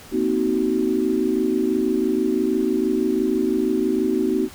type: chord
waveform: sine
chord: C half-diminished seventh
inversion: third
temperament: just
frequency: 235.5 / 261.6 / 314 / 376.7 Hz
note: Bb3 / C4 / Eb4 / Gb4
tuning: +18 / 0 / +16 / +31 cents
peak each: -25 / -24 / -23 / -22 dBFS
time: 0.11-4.49 s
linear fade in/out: 50 ms
effects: pink hiss -43 dBFS RMS until 4.54 s